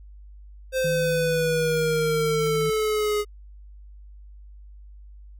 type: exponential sweep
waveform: square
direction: down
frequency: 523 to 415.3 Hz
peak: -22 dBFS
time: 0.72-3.25 s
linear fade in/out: 50 ms
type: tone with pitch glide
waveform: sine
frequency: 157.7 to 156.79 Hz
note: D#3 to D#3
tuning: +24 to +14 cents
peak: -27 dBFS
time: 0.84-2.7 s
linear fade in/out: 5 ms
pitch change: -10 cents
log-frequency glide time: 1.26-2.44 s
effects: added 50 Hz sine -42 dBFS peak until 5.39 s